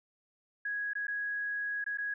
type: tone with dropouts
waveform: sine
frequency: 1661.2 Hz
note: G#6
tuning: in tune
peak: -32 dBFS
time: 0.65-2.14 s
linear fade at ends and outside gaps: 5 ms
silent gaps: 0.934-0.952 / 1.07-1.08 / 1.842-1.863 / 1.974-1.983 s
effects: none